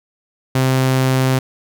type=tone; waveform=sawtooth; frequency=130.81 Hz; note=C3; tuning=in tune; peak=-9 dBFS; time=0.55-1.39 s; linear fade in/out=5 ms; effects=none